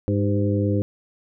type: harmonic tone with a mistuned harmonic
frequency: 101.9 Hz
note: G#2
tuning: 32 cents flat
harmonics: 1 / 2 / 3 / 4 / 5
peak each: -21 / -26 / -25 / -29 / -28 dBFS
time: 0.08-0.82 s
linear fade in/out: 0 ms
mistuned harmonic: 4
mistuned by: -50 cents
effects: none